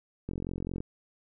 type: click train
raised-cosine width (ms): 3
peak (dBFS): -22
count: 24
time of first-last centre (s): 0.29-0.805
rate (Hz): 44.7
effects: none